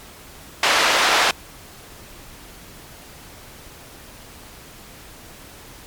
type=band-pass noise; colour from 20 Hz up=pink; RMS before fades=-17 dBFS; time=0.63-1.31 s; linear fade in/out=2 ms; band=720 to 4700 Hz; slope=12 dB/octave; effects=pink hiss -42 dBFS RMS until 5.86 s + MP3 96 kbps